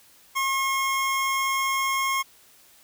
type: tone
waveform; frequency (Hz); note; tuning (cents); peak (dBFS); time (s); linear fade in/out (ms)
25% pulse; 1079; C#6; -47; -19; 0.35-2.23; 20
effects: white hiss -55 dBFS RMS until 2.83 s